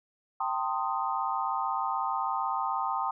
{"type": "chord", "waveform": "sine", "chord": "A half-diminished seventh", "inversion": "third", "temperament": "equal with one note detuned", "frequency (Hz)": [784, 900, 1046.5, 1244.5], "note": ["G5", "A5", "C6", "Eb6"], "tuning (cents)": [0, 39, 0, 0], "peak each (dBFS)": -33, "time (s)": [0.4, 3.11], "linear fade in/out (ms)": 5, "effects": []}